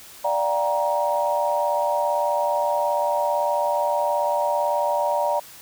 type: chord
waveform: sine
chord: G minor seventh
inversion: second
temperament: just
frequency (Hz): 588 / 705.6 / 784 / 940.8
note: D5 / F5 / G5 / Bb5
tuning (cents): +2 / +18 / 0 / +16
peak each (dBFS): -23 / -28 / -29 / -23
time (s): 0.24-5.4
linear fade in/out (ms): 10
effects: white hiss -44 dBFS RMS until 5.61 s